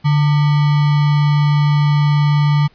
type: tone with sample-and-hold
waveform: sine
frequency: 146.83 Hz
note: D3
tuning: in tune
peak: -10 dBFS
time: 0.04-2.68 s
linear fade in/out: 20 ms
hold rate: 1050 Hz
effects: pink hiss -53 dBFS RMS until 2.74 s + resampled to 11025 Hz